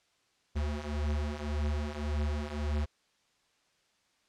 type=beating tone pair; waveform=square; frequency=73 / 74.8 Hz; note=D2 / D2; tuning=-10 / +32 cents; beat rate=1.8 Hz; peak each=-36 / -33 dBFS; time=0.55-2.86 s; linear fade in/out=20 ms; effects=white hiss -71 dBFS RMS until 4.28 s + low-pass 6000 Hz 12 dB/octave